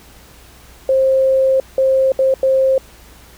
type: tone bursts at uneven times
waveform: sine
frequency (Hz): 530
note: C5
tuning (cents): +22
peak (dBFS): -10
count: 4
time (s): 0.89-1.6 / 1.78-2.12 / 2.19-2.34 / 2.43-2.78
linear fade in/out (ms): 2
effects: added 60 Hz sine -45 dBFS peak until 3.37 s + pink hiss -44 dBFS RMS until 3.37 s